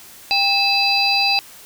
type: harmonic tone with a mistuned harmonic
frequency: 798 Hz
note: G5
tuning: 31 cents sharp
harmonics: 1 / 3 / 5 / 6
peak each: -21 / -19 / -21 / -19 dBFS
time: 0.31-1.39 s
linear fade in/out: 0 ms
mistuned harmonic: 3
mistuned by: +150 cents
effects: white hiss -42 dBFS RMS until 1.65 s